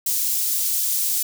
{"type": "high-pass noise", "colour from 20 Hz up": "white", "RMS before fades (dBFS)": -22, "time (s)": [0.06, 1.23], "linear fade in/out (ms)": 5, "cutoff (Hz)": 5900, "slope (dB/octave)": 12, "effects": []}